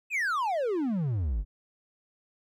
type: exponential sweep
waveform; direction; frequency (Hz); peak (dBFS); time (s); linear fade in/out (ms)
triangle; down; 2637 to 43.65; -24; 0.1-1.45; 50
effects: none